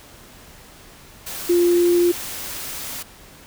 sine tone in noise, 349.2 Hz, F4, in tune, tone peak -13 dBFS, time 1.49-2.12 s, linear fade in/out 10 ms, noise white, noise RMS -31 dBFS, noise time 1.26-3.03 s, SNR +15 dB, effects pink hiss -45 dBFS RMS until 3.46 s

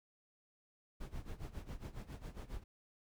brown noise with tremolo, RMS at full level -43 dBFS, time 1-2.64 s, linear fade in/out 10 ms, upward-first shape sine, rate 7.3 Hz, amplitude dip 85%, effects none

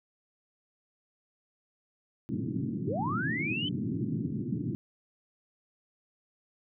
pink band-pass noise, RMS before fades -33 dBFS, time 2.29-4.75 s, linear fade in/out 0 ms, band 110 to 330 Hz, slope 48 dB/octave
sine linear sweep, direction up, 341.3 to 3098 Hz, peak -31 dBFS, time 2.87-3.69 s, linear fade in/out 5 ms
effects none

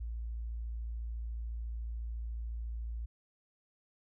sine tone, 57 Hz, A#1, 38 cents flat, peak -36 dBFS, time 0-3.06 s, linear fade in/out 10 ms, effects none

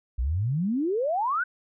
sine exponential sweep, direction up, 55.7 to 1550 Hz, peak -23 dBFS, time 0.18-1.44 s, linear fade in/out 10 ms, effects none

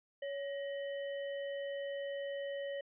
sine tone with sample-and-hold, 560 Hz, C#5, 18 cents sharp, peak -37 dBFS, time 0.22-2.81 s, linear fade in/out 5 ms, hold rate 2450 Hz, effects resampled to 8000 Hz

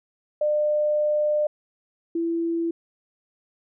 sine tone pair in turn, 600 / 334.2 Hz, D5 / E4, +37 / +24 cents, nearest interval minor seventh, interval 1013 cents, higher first, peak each -19 / -22 dBFS, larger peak first, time 0.41-1.47 / 2.15-2.71 s, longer first, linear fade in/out 5 ms, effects none

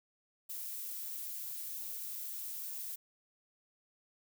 violet noise, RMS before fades -42 dBFS, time 0.49-2.96 s, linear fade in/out 10 ms, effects none

